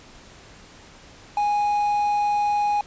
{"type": "tone with quantisation", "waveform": "triangle", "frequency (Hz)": 827, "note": "G#5", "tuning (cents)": -8, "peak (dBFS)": -17, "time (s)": [1.37, 2.81], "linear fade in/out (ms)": 2, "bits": 7, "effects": ["pink hiss -47 dBFS RMS until 2.86 s", "resampled to 16000 Hz"]}